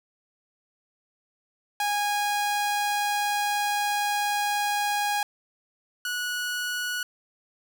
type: tone pair in turn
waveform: sawtooth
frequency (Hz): 823 / 1466.4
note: G#5 / F#6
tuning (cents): -16 / -16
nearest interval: minor seventh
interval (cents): 1000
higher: second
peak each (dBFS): -20 / -24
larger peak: first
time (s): 1.8-5.23 / 6.05-7.03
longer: first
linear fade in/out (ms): 2
effects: none